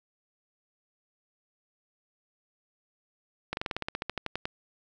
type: slowing click train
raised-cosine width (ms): 0.3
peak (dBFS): -15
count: 15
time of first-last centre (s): 3.53-4.455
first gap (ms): 41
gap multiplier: 1.07
effects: none